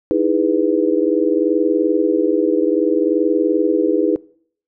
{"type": "chord", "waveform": "sine", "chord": "E major seventh", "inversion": "third", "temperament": "just", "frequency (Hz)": [309, 329.6, 412, 494.4], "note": ["D#4", "E4", "G#4", "B4"], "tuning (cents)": [-12, 0, -14, 2], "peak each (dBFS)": -19, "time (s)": [0.11, 4.16], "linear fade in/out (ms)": 0, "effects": ["noise-tail reverb RT60 0.6 s tail -23 dB re dry"]}